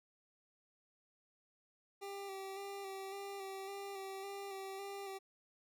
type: tone with vibrato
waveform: 25% pulse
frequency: 392.2 Hz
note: G4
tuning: 1 cent sharp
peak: -40 dBFS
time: 2.01-5.19 s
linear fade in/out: 20 ms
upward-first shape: square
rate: 1.8 Hz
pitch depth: 23 cents each way
effects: none